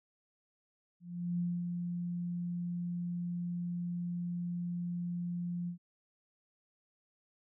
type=tone with ADSR envelope; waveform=sine; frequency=174.61 Hz; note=F3; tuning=in tune; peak=-30 dBFS; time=1-5.78 s; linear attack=390 ms; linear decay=240 ms; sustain=-4 dB; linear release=100 ms; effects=none